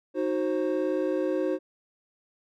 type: chord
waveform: triangle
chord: C diminished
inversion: first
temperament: equal with one note detuned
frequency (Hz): 311.1 / 370 / 529.9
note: Eb4 / Gb4 / C5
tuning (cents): 0 / 0 / +22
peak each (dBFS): -27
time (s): 0.14-1.59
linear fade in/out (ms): 50
effects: none